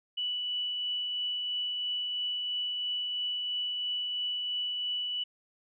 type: tone with tremolo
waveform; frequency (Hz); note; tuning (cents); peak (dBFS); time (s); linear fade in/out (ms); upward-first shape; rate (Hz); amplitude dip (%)
sine; 2960; F#7; 0; -29; 0.17-5.24; 10; triangle; 3; 25
effects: none